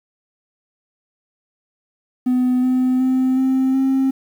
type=tone with pitch steps; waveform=triangle; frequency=251.5 / 255.2 / 258.9 / 262.6 / 266.5 Hz; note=B3 / C4 / C4 / C4 / C4; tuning=+32 / -43 / -18 / +6 / +32 cents; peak=-11 dBFS; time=2.26-4.11 s; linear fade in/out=10 ms; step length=370 ms; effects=tanh soft clip ceiling -9 dBFS + 8-bit